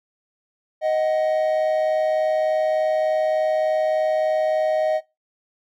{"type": "tone pair together", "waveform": "triangle", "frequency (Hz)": [625, 748.4], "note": ["D#5", "F#5"], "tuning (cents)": [8, 20], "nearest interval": "minor third", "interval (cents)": 312, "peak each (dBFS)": [-16, -23], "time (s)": [0.81, 5.01], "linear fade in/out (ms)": 50, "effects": ["noise-tail reverb RT60 0.2 s tail -19 dB re dry", "tanh soft clip ceiling -10 dBFS"]}